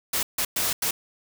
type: noise bursts at uneven times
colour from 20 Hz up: white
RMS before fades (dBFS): -25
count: 4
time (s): 0.13-0.23 / 0.38-0.45 / 0.56-0.73 / 0.82-0.91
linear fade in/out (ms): 5
effects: none